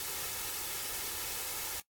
white noise with comb filter, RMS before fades -38 dBFS, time 0-1.8 s, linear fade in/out 2 ms, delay 2.3 ms, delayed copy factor +0.5, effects noise-tail reverb RT60 0.1 s tail -18 dB re dry + AAC 64 kbps

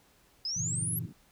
sine exponential sweep, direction up, 4978 to 11840 Hz, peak -31 dBFS, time 0.45-0.99 s, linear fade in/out 2 ms
sine chord, G diminished seventh, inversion none, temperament equal, 98 / 116.54 / 138.59 / 164.81 Hz, G2 / Bb2 / Db3 / Fb3, 0 / 0 / 0 / 0 cents, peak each -42 / -37 / -42 / -37 dBFS, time 0.56-1.06 s, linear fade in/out 10 ms
pink band-pass noise, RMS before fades -49 dBFS, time 0.66-1.13 s, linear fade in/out 5 ms, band 120 to 360 Hz, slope 48 dB/octave
effects pink hiss -64 dBFS RMS until 1.31 s

